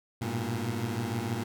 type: tone cluster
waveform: 20% pulse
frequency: 101.2 / 115.5 / 121.8 Hz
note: G#2 / A#2 / B2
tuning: -44 / -16 / -24 cents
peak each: -31 / -28 / -31 dBFS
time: 0.21-1.44 s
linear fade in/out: 10 ms
effects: none